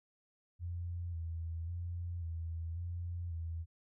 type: tone with vibrato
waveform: sine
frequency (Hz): 84.7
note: E2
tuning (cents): +48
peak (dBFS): -37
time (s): 0.59-3.66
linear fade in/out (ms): 50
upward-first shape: square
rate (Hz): 0.92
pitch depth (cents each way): 42
effects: none

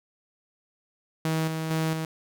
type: tone with tremolo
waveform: sawtooth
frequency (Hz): 159.8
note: D#3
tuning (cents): +47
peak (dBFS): -20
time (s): 1.25-2.05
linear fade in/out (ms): 2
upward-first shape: square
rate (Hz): 2.2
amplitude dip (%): 40
effects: none

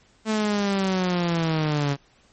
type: linear sweep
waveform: sawtooth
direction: down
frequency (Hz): 220.1 to 138.59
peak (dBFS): -17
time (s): 0.25-1.97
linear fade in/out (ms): 50
effects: pink hiss -59 dBFS RMS until 2.32 s + MP3 32 kbps

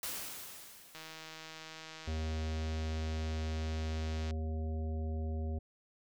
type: noise with exponential decay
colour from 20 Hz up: white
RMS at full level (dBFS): -38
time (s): 0.03-1.83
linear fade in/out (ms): 2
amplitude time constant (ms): 390
type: click train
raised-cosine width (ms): 0.2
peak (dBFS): -30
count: 535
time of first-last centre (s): 0.95-4.308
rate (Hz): 159
type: harmonic tone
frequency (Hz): 79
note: D#2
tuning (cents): +27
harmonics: 1 / 3 / 5 / 7 / 9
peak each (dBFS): -34 / -44 / -48 / -51 / -53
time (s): 2.07-5.59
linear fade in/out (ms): 10
effects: none

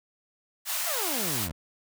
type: high-pass noise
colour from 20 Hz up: white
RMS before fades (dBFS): -30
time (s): 0.65-1.49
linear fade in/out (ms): 50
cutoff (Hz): 590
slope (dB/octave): 96
type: exponential sweep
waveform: 20% pulse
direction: down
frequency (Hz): 729 to 72.7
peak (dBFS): -28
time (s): 0.86-1.52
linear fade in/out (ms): 10
effects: none

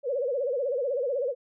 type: tone with vibrato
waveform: sine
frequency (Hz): 523.3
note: C5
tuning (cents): 0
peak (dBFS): -25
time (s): 0.03-1.35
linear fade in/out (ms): 50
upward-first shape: sine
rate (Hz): 16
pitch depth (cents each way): 170
effects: none

